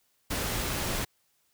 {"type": "noise", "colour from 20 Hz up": "pink", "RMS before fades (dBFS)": -31, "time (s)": [0.3, 1.05], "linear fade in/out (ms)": 10, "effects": ["white hiss -71 dBFS RMS until 1.53 s"]}